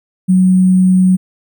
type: tone with sample-and-hold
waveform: sine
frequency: 185 Hz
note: F#3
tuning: in tune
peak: -6 dBFS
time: 0.28-1.17 s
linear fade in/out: 20 ms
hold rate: 8820 Hz
effects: none